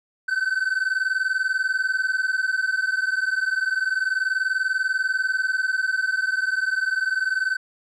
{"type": "tone pair together", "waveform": "triangle", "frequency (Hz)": [1517.7, 1538], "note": ["F#6", "G6"], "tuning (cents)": [44, -33], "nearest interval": "unison", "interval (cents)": 23, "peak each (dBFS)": -22, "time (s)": [0.28, 7.57], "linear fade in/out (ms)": 10, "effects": ["resampled to 24000 Hz"]}